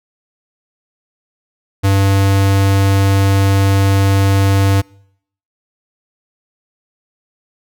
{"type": "tone", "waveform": "square", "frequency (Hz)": 98, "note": "G2", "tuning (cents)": 0, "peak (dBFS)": -10, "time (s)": [1.83, 4.82], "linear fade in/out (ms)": 20, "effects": ["noise-tail reverb RT60 0.7 s tail -26 dB re dry"]}